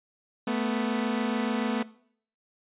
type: tone pair together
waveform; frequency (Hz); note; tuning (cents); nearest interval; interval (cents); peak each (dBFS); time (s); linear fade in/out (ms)
sawtooth; 220 / 246.9; A3 / B3; 0 / 0; major second; 200; -25; 0.47-1.83; 5
effects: noise-tail reverb RT60 0.6 s tail -20 dB re dry + resampled to 8000 Hz

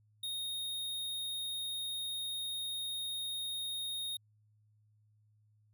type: tone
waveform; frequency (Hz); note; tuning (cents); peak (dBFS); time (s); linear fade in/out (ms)
square; 3715; A#7; -7; -37; 0.23-4.17; 5
effects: added 106 Hz sine -66 dBFS peak until 5.73 s

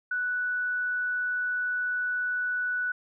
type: tone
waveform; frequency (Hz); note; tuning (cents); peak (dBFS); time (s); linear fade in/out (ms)
sine; 1481; F#6; +1; -26; 0.11-2.92; 5
effects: none

